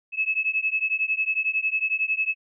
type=beating tone pair; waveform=sine; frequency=2586 / 2597 Hz; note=E7 / E7; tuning=-34 / -26 cents; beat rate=11 Hz; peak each=-25 dBFS; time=0.12-2.35 s; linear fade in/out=50 ms; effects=none